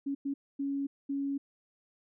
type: tone bursts at uneven times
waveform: sine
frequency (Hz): 278.3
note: C#4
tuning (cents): +7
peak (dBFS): -30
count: 4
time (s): 0.06-0.15 / 0.25-0.34 / 0.59-0.87 / 1.09-1.38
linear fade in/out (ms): 10
effects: none